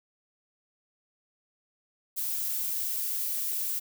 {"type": "noise", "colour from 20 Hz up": "violet", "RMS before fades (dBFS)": -31, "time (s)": [2.16, 3.8], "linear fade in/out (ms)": 20, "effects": []}